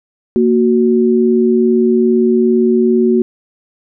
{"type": "tone pair together", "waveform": "sine", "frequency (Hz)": [232.4, 370], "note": ["A#3", "F#4"], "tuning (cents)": [-5, 0], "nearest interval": "minor sixth", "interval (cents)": 805, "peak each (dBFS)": -11, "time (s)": [0.36, 3.22], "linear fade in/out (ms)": 0, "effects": []}